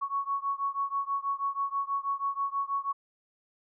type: beating tone pair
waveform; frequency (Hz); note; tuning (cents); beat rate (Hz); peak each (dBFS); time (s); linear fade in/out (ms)
sine; 1108.7 / 1114.9; C#6 / C#6; 0 / +10; 6.2; -31 / -32; 0.01-2.93; 20
effects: none